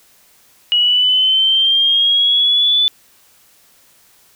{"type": "linear sweep", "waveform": "sine", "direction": "up", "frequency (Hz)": [2905, 3500], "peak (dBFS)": -10, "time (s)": [0.72, 2.88], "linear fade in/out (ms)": 0, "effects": ["white hiss -51 dBFS RMS until 4.35 s"]}